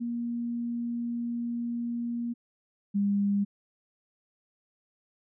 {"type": "tone pair in turn", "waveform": "sine", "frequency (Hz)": [236.7, 201.5], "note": ["A#3", "G3"], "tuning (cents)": [27, 48], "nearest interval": "minor third", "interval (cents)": 279, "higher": "first", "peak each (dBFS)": [-29, -23], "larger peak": "second", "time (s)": [[0, 2.34], [2.94, 3.45]], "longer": "first", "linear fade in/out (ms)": 20, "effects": []}